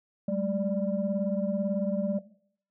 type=tone cluster; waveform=sine; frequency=193.8 / 211.9 / 589 Hz; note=G3 / G#3 / D5; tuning=-20 / +35 / +5 cents; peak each=-30 dBFS; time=0.28-2.19 s; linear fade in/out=5 ms; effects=noise-tail reverb RT60 0.6 s tail -17 dB re dry + tanh soft clip ceiling -18 dBFS